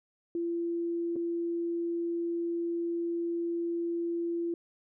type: tone with dropouts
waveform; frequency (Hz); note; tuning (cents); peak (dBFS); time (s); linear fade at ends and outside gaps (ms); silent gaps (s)
sine; 340; F4; -46; -29; 0.35-4.54; 2; 1.158-1.163
effects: none